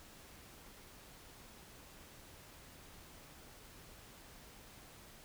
silence, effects pink hiss -57 dBFS RMS until 5.24 s

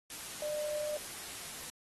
sine tone in noise, 600 Hz, D5, 37 cents sharp, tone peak -34 dBFS, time 0.42-0.97 s, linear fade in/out 2 ms, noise white, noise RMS -44 dBFS, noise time 0.1-1.7 s, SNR +7 dB, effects AAC 32 kbps

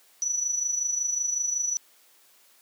sine tone with amplitude modulation, 5920 Hz, F#8, in tune, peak -22 dBFS, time 0.22-1.77 s, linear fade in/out 0 ms, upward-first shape sine, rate 25.4 Hz, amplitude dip 60%, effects white hiss -59 dBFS RMS until 2.61 s + high-pass 300 Hz 12 dB/octave

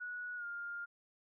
sine tone with pitch glide, 1465 to 1406.1 Hz, F#6 to F6, -18 to +11 cents, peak -40 dBFS, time 0-0.86 s, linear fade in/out 20 ms, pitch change -71 cents, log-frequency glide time 0.36-0.45 s, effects none

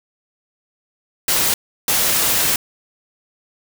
white noise bursts at uneven times, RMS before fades -17 dBFS, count 2, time 1.28-1.54 / 1.88-2.56 s, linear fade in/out 2 ms, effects none

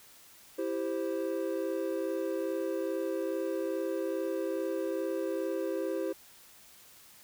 triangle chord, C major, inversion first, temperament equal, 329.6 / 392 / 523.3 Hz, E4 / G4 / C5, 0 / 0 / 0 cents, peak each -33 dBFS, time 0.58-6.13 s, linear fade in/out 10 ms, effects white hiss -56 dBFS RMS until 7.23 s

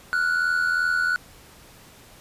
triangle tone pair together, 1393.2 / 1476 Hz, F6 / F#6, -5 / -5 cents, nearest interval minor second, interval 100 cents, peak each -25 / -19 dBFS, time 0.13-1.16 s, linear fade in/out 0 ms, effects pink hiss -49 dBFS RMS until 2.2 s + resampled to 32000 Hz

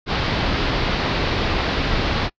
pink low-pass noise, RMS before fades -21 dBFS, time 0.06-2.3 s, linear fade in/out 50 ms, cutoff 4800 Hz, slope 48 dB/octave, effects noise-tail reverb RT60 0.1 s tail -26 dB re dry

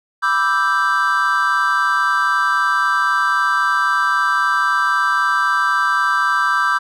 triangle chord, E minor seventh, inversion second, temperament equal, 987.8 / 1174.7 / 1318.5 / 1568 Hz, B5 / D6 / E6 / G6, 0 / 0 / 0 / 0 cents, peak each -21 / -17 / -19 / -16 dBFS, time 0.22-6.79 s, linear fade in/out 20 ms, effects none

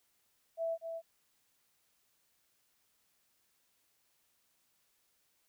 sine tone with echo, 660 Hz, E5, 2 cents sharp, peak -32 dBFS, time 0.57-0.78 s, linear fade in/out 50 ms, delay 240 ms, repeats 1, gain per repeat -6 dB, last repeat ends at 1.02 s, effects white hiss -75 dBFS RMS until 5.48 s

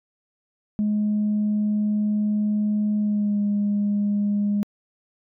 sine tone with pitch glide, 210 to 205 Hz, G#3 to G#3, +19 to -22 cents, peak -18 dBFS, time 0.79-4.63 s, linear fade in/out 0 ms, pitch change -41 cents, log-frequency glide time 2.98-3.41 s, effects tanh soft clip ceiling -16 dBFS

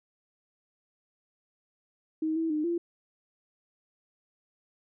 sine tone with pitch steps, 315.3 / 325.5 / 304.8 / 342.1 Hz, D#4 / E4 / D#4 / F4, +23 / -22 / -36 / -36 cents, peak -26 dBFS, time 2.22-2.78 s, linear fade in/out 5 ms, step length 140 ms, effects none

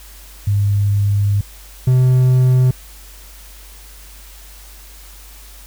sine / triangle tone pair in turn, 101.4 / 127.76 Hz, G#2 / C3, -41 / -41 cents, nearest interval major third, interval 400 cents, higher second, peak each -12 / -7 dBFS, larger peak second, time 0.47-1.41 / 1.87-2.71 s, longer first, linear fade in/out 5 ms, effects added 49 Hz sine -38 dBFS peak until 5.66 s + white hiss -42 dBFS RMS until 5.66 s

